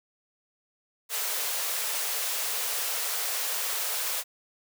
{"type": "high-pass noise", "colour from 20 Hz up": "white", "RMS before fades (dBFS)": -30, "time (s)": [1.09, 4.24], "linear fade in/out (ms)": 50, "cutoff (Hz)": 410, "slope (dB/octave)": 96, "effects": []}